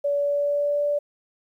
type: tone with pitch glide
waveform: sine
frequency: 572 to 582.3 Hz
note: D5 to D5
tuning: -46 to -15 cents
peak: -20 dBFS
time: 0.04-0.99 s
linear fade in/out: 10 ms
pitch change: +31 cents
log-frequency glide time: 0.15-0.84 s
effects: 10-bit